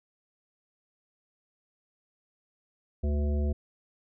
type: harmonic tone with a mistuned harmonic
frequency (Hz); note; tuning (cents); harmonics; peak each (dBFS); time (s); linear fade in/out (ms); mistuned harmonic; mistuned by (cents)
73.2; D2; -5; 1 / 3 / 5 / 7 / 9; -25 / -35 / -39 / -42 / -44; 3.03-3.53; 10; 7; -27
effects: none